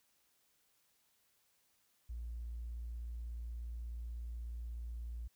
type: tone with tanh clipping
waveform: triangle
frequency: 58.27 Hz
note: A#1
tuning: in tune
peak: -40 dBFS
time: 2.09-5.28 s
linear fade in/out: 10 ms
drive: 2 dB
effects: white hiss -75 dBFS RMS until 5.35 s